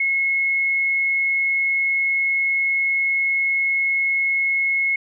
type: tone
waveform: sine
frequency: 2175 Hz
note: C#7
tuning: 33 cents flat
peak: -17 dBFS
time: 0-4.96 s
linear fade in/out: 5 ms
effects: none